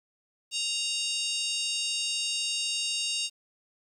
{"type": "harmonic tone with a mistuned harmonic", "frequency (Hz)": 932, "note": "A#5", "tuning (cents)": -1, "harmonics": [3, 4, 5, 6, 7, 8, 9, 10], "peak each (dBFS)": [-32, -34, -36, -38, -39, -40, -41, -42], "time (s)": [0.51, 3.3], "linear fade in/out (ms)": 50, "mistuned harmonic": 6, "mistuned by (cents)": -50, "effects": ["10-bit"]}